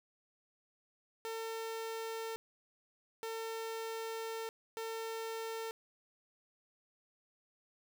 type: tone bursts at uneven times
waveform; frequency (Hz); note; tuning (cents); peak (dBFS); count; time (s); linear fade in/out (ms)
sawtooth; 450; A4; +39; -35; 3; 1.25-2.36 / 3.23-4.49 / 4.77-5.71; 0
effects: none